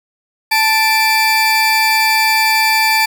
30% pulse tone pair together, 880 / 2343 Hz, A5 / D7, 0 / -5 cents, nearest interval octave + perfect fourth, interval 1695 cents, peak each -11 dBFS, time 0.51-3.06 s, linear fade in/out 10 ms, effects none

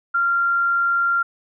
sine tone, 1385 Hz, F6, 15 cents flat, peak -16 dBFS, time 0.14-1.23 s, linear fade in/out 10 ms, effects none

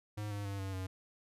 square tone with pitch steps, 105 / 102.07 / 99.22 / 96.45 / 93.76 Hz, G#2 / G#2 / G2 / G2 / F#2, +19 / -30 / +21 / -28 / +23 cents, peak -38 dBFS, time 0.17-0.87 s, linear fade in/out 10 ms, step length 140 ms, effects resampled to 32000 Hz

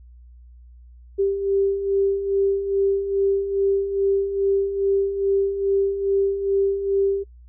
sine beating tone pair, 392 / 394.4 Hz, G4 / G4, 0 / +11 cents, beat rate 2.4 Hz, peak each -26 / -19 dBFS, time 1.18-7.24 s, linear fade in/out 20 ms, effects noise-tail reverb RT60 0.1 s tail -22 dB re dry + added 60 Hz sine -43 dBFS peak until 7.48 s

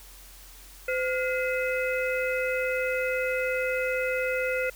harmonic tone with a mistuned harmonic, 512 Hz, C5, 38 cents flat, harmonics 1 / 3 / 4 / 5, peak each -27 / -32 / -33 / -34 dBFS, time 0.88-4.7 s, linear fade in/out 5 ms, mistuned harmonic 3, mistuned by -130 cents, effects added 44 Hz sine -49 dBFS peak until 4.75 s + white hiss -50 dBFS RMS until 4.75 s

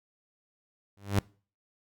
sawtooth tone with exponential growth, 100 Hz, G2, 35 cents sharp, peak -17 dBFS, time 0.97-1.19 s, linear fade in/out 0 ms, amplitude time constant 46 ms, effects noise-tail reverb RT60 0.4 s tail -24 dB re dry

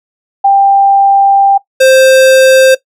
sine / square tone pair in turn, 791 / 525.3 Hz, G5 / C5, +15 / +7 cents, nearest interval perfect fifth, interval 708 cents, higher first, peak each -3 dBFS, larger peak neither, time 0.44-1.58 / 1.8-2.75 s, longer first, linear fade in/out 10 ms, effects noise-tail reverb RT60 0.1 s tail -17 dB re dry + low-pass 12000 Hz 12 dB/octave

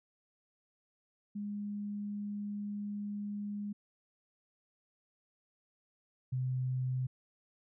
sine tone pair in turn, 205.4 / 128.28 Hz, G#3 / C3, -19 / -34 cents, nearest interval minor sixth, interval 815 cents, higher first, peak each -36 / -31 dBFS, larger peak second, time 1.35-3.73 / 6.32-7.07 s, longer first, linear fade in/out 10 ms, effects none

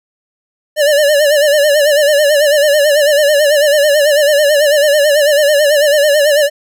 square tone with vibrato, 587.3 Hz, D5, in tune, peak -8 dBFS, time 0.76-6.5 s, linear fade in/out 50 ms, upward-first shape sine, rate 9.1 Hz, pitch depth 81 cents each way, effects none

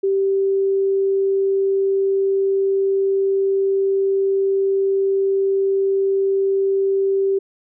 sine tone, 390 Hz, G4, 9 cents flat, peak -15 dBFS, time 0.03-7.39 s, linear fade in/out 10 ms, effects none

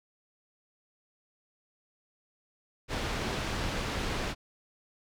pink low-pass noise, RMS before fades -33 dBFS, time 2.88-4.35 s, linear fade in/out 50 ms, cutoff 4700 Hz, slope 12 dB/octave, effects none

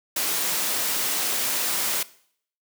white noise, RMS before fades -25 dBFS, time 0.16-2.03 s, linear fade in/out 5 ms, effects noise-tail reverb RT60 0.6 s tail -19 dB re dry + high-pass 200 Hz 12 dB/octave

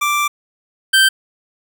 25% pulse tone pair in turn, 1174.7 / 1560.4 Hz, D6 / G6, 0 / -8 cents, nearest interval perfect fourth, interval 492 cents, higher second, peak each -11 / -5 dBFS, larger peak second, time 0.01-0.28 / 0.93-1.09 s, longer first, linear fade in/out 10 ms, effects none

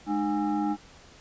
sine tone with frequency modulation, 304.8 Hz, D#4, 36 cents flat, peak -24 dBFS, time 0.06-0.77 s, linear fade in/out 50 ms, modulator 515 Hz, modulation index 1.1, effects pink hiss -52 dBFS RMS until 1.2 s + resampled to 16000 Hz

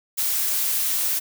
blue noise, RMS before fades -23 dBFS, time 0.17-1.2 s, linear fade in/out 20 ms, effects none

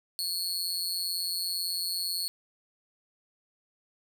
sawtooth tone with amplitude modulation, 4372 Hz, C#8, 25 cents flat, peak -23 dBFS, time 0.19-2.28 s, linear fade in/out 0 ms, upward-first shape sine, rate 178 Hz, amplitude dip 85%, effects none

